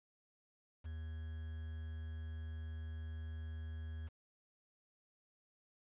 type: tone with quantisation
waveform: triangle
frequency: 79.4 Hz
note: D#2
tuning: 36 cents sharp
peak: -40 dBFS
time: 0.84-4.09 s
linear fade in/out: 20 ms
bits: 10
effects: resampled to 8000 Hz